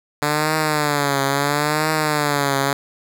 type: tone with vibrato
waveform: 5% pulse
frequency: 146.83 Hz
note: D3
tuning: in tune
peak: -6 dBFS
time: 0.22-2.73 s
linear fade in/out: 2 ms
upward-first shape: triangle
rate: 0.74 Hz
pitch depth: 120 cents each way
effects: none